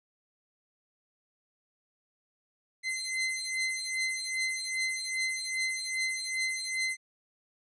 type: beating tone pair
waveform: sawtooth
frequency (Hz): 2061 / 2063.5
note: C7 / C7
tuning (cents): -27 / -25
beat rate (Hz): 2.5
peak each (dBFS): -30 / -30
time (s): 2.83-6.97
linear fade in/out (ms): 50
effects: resampled to 24000 Hz